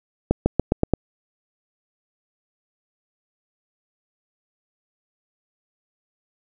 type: accelerating click train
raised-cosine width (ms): 2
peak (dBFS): -3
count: 6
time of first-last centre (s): 0.31-0.937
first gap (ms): 150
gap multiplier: 0.91
effects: none